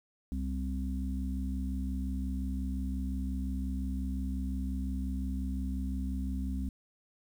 harmonic tone, 65.7 Hz, C2, 8 cents sharp, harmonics 1 / 3 / 4, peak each -33 / -38 / -39 dBFS, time 0.32-6.69 s, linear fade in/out 0 ms, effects 10-bit

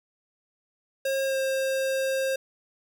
square tone with pitch glide, 539 to 532.8 Hz, C#5 to C5, -49 to +31 cents, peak -25 dBFS, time 1.05-2.36 s, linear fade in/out 5 ms, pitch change -20 cents, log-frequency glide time 1.25-1.37 s, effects none

